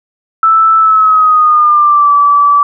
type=tone with pitch glide; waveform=sine; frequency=1318.5 to 1154.5 Hz; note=E6 to D6; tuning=0 to -30 cents; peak=-4 dBFS; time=0.43-2.63 s; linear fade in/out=2 ms; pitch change=-230 cents; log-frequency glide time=0.78-2.13 s; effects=none